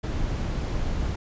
brown noise, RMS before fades -27 dBFS, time 0.03-1.16 s, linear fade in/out 10 ms, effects resampled to 16000 Hz

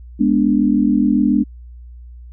sine chord, G# diminished, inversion none, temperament equal, 207.7 / 246.9 / 293.7 Hz, G#3 / B3 / D4, 0 / 0 / 0 cents, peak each -16 dBFS, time 0.19-1.44 s, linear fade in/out 20 ms, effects added 60 Hz sine -34 dBFS peak until 2.32 s

